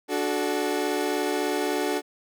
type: chord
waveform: 30% pulse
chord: D major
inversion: none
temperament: equal with one note detuned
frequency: 293.7 / 370 / 433.4 Hz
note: D4 / F#4 / A4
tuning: 0 / 0 / -26 cents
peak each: -26 dBFS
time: 0.08-2.02 s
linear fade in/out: 50 ms
effects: none